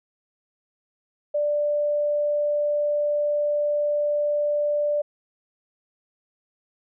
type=tone; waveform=sine; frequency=589 Hz; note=D5; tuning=5 cents sharp; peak=-20 dBFS; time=1.34-5.02 s; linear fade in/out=10 ms; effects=none